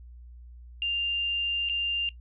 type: tone with dropouts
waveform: sine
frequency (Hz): 2794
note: F7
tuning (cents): 0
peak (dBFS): -25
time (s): 0.82-2.09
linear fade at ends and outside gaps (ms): 1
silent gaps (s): 1.689-1.696
effects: noise-tail reverb RT60 0.1 s tail -18 dB re dry + added 60 Hz sine -44 dBFS peak until 2.2 s